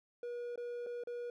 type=tone with dropouts; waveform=triangle; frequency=481.3 Hz; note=B4; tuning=45 cents flat; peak=-37 dBFS; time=0.23-1.3 s; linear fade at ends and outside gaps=2 ms; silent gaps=0.558-0.576 / 0.864-0.868 / 1.037-1.072 s; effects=none